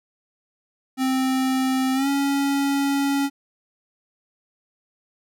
square tone with pitch glide, 261.6 to 278.8 Hz, C4 to C#4, 0 to +10 cents, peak -20 dBFS, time 0.97-3.3 s, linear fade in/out 50 ms, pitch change +110 cents, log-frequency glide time 1.94-2.08 s, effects none

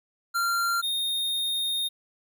square tone pair in turn, 1382 / 3689 Hz, F6 / A#7, -19 / -19 cents, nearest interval octave + perfect fourth, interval 1700 cents, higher second, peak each -24 / -26 dBFS, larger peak first, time 0.34-0.82 / 0.82-1.89 s, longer second, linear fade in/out 20 ms, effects none

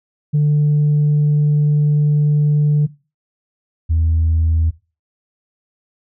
sine tone pair in turn, 148.3 / 80.91 Hz, D3 / E2, +17 / -32 cents, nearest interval minor seventh, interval 1049 cents, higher first, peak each -9 / -11 dBFS, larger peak first, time 0.33-2.87 / 3.89-4.71 s, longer first, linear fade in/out 20 ms, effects noise-tail reverb RT60 0.3 s tail -19 dB re dry + tanh soft clip ceiling -9 dBFS

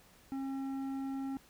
sine tone with tanh clipping, 270 Hz, C#4, 45 cents flat, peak -37 dBFS, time 0.32-1.37 s, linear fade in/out 0 ms, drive 10 dB, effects pink hiss -62 dBFS RMS until 1.49 s

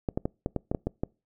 clicks, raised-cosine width 2 ms, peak -14 dBFS, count 9, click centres 0.088 / 0.175 / 0.255 / 0.461 / 0.563 / 0.715 / 0.748 / 0.87 / 1.035 s, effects noise-tail reverb RT60 0.3 s tail -26 dB re dry

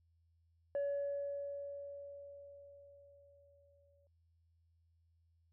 sine tone with exponential decay, 566 Hz, C#5, 36 cents sharp, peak -31 dBFS, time 0.75-4.07 s, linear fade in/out 1 ms, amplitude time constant 720 ms, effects tanh soft clip ceiling -32 dBFS + added 83 Hz sine -70 dBFS peak until 5.52 s

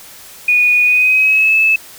sine tone with pitch glide, 2463 to 2609 Hz, D#7 to E7, -18 to -18 cents, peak -8 dBFS, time 0.48-1.76 s, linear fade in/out 5 ms, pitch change +100 cents, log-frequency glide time 0.84-1.56 s, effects white hiss -37 dBFS RMS until 1.98 s

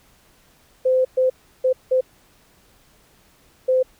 sine tone bursts at uneven times, 515 Hz, C5, 28 cents flat, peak -14 dBFS, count 5, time 0.85-1.05 / 1.17-1.3 / 1.64-1.73 / 1.91-2.01 / 3.68-3.83 s, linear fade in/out 10 ms, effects pink hiss -56 dBFS RMS until 3.99 s

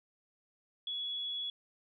sine tone, 3377 Hz, G#7, 28 cents sharp, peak -35 dBFS, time 0.87-1.5 s, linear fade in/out 2 ms, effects none

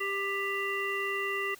harmonic tone, 395.4 Hz, G4, 15 cents sharp, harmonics 1 / 3 / 5 / 7, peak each -35 / -36 / -33 / -37 dBFS, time 0-1.55 s, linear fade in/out 10 ms, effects white hiss -54 dBFS RMS until 1.59 s

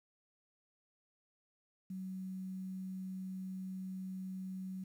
sine tone with quantisation, 187.9 Hz, F#3, 27 cents sharp, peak -40 dBFS, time 1.9-4.84 s, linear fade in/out 5 ms, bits 11, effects none

